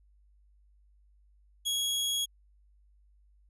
sawtooth tone, 3322 Hz, G#7, in tune, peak -25 dBFS, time 1.65-2.26 s, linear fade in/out 20 ms, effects added 50 Hz sine -60 dBFS peak until 3.49 s + resampled to 32000 Hz

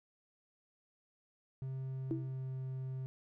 triangle tone with pitch glide, 132.3 to 131.01 Hz, C3 to C3, +20 to +3 cents, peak -36 dBFS, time 1.62-3.06 s, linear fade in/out 0 ms, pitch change -17 cents, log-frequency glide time 1.74-2.54 s
sine tone with exponential decay, 326.7 Hz, E4, 15 cents flat, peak -30 dBFS, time 2.11-2.34 s, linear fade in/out 0 ms, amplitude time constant 49 ms
effects none

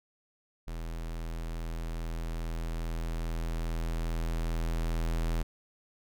square tone with level ramp, 41.2 Hz, E1, in tune, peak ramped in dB -36 to -28 dBFS, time 0.67-5.43 s, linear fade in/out 10 ms, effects none

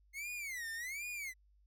45% pulse tone with vibrato, 2100 Hz, C7, 6 cents sharp, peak -40 dBFS, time 0.13-1.34 s, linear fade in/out 50 ms, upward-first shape sine, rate 1.3 Hz, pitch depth 270 cents each way, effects added 50 Hz sine -65 dBFS peak until 1.66 s

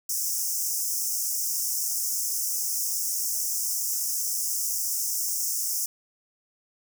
pink high-pass noise, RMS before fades -28 dBFS, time 0.09-5.86 s, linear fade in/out 5 ms, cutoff 5300 Hz, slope 96 dB/octave, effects none

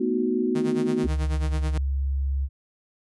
sine chord, B dominant seventh, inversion third, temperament equal with one note detuned, 222.4 / 246.9 / 311.1 / 370 Hz, A3 / B3 / D#4 / F#4, +19 / 0 / 0 / 0 cents, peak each -29 / -25 / -30 / -25 dBFS, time 0-1.07 s, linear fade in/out 10 ms
sawtooth tone with tremolo, 155.56 Hz, D#3, in tune, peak -24 dBFS, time 0.55-1.78 s, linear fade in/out 5 ms, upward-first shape sine, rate 9.2 Hz, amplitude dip 80%
sine tone with pitch glide, 69.3 to 68.35 Hz, C#2 to C#2, 0 to -24 cents, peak -22 dBFS, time 1.03-2.49 s, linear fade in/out 50 ms, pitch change -24 cents, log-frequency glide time 1.45-1.8 s
effects resampled to 24000 Hz

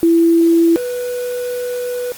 sine / triangle tone pair in turn, 334 / 492.2 Hz, E4 / B4, +23 / -6 cents, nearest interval perfect fifth, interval 671 cents, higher second, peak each -8 / -17 dBFS, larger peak first, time 0.03-0.76 / 0.76-2.12 s, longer second, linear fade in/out 0 ms, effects white hiss -35 dBFS RMS until 2.17 s + Opus 24 kbps

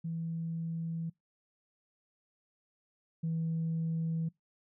sine tone pair in turn, 164.81 / 163.11 Hz, E3 / E3, 0 / -18 cents, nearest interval unison, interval 18 cents, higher first, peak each -33 / -29 dBFS, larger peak second, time 0.04-1.1 / 3.23-4.29 s, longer neither, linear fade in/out 10 ms, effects noise-tail reverb RT60 0.2 s tail -26 dB re dry + tanh soft clip ceiling -27 dBFS

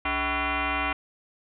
sine tone with frequency modulation, 640 Hz, D#5, 49 cents sharp, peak -24 dBFS, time 0.05-0.93 s, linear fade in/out 5 ms, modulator 352 Hz, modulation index 6.1, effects none

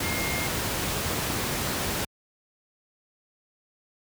sine tone in noise, 2128 Hz, C7, 29 cents sharp, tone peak -32 dBFS, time 0.03-0.47 s, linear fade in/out 5 ms, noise pink, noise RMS -28 dBFS, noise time 0-2.05 s, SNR -7 dB, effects high-pass 60 Hz 12 dB/octave

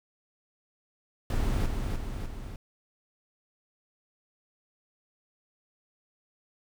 brown noise with echo, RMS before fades -27 dBFS, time 1.3-1.66 s, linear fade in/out 2 ms, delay 300 ms, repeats 3, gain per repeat -4 dB, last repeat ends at 2.56 s, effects none

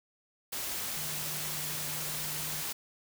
sine tone in noise, 152.6 Hz, D#3, 33 cents flat, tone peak -45 dBFS, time 0.96-2.62 s, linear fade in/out 10 ms, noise white, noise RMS -36 dBFS, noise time 0.52-2.73 s, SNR -12 dB, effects none

